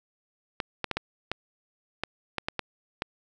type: clicks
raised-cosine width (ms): 0.3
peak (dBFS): -12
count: 10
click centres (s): 0.602 / 0.843 / 0.913 / 0.97 / 1.316 / 2.036 / 2.383 / 2.485 / 2.593 / 3.021
effects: none